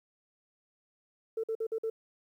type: tone bursts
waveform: sine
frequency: 446.5 Hz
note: A4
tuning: 25 cents sharp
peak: -29 dBFS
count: 5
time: 1.37-1.9 s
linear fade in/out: 5 ms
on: 66 ms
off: 50 ms
effects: tanh soft clip ceiling -25 dBFS + 11-bit